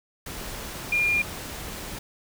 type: tone in noise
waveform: sine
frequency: 2411 Hz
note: D7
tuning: 45 cents sharp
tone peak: -20 dBFS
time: 0.92-1.22 s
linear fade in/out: 5 ms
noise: pink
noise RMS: -36 dBFS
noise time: 0.26-1.99 s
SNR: +13 dB
effects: none